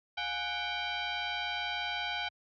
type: tone with frequency modulation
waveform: sine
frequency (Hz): 830.6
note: G#5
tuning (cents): 0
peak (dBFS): -32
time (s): 0.17-2.29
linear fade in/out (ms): 10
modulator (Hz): 771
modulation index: 4.1
effects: high-pass 80 Hz 12 dB/octave